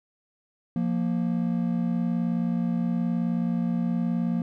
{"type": "tone pair together", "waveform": "triangle", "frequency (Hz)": [174.61, 233.6], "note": ["F3", "A#3"], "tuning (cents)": [0, 4], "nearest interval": "perfect fourth", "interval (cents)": 504, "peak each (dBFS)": -24, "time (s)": [0.76, 4.42], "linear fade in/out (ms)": 2, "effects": []}